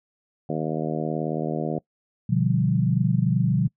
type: harmonic tone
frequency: 78.4 Hz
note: D#2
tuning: 14 cents sharp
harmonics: 2 / 3 / 4 / 5 / 6 / 7 / 8 / 9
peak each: -29 / -31 / -32 / -33 / -34 / -34 / -35 / -36 dBFS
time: 0.49-1.79 s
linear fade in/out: 5 ms
type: chord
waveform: sine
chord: G dominant seventh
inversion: first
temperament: equal with one note detuned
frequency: 123.47 / 146.83 / 174.61 / 196.79 Hz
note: B2 / D3 / F3 / G3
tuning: 0 / 0 / 0 / +7 cents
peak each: -23 / -24 / -23 / -27 dBFS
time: 2.29-3.68 s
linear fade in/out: 10 ms
effects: noise-tail reverb RT60 0.1 s tail -23 dB re dry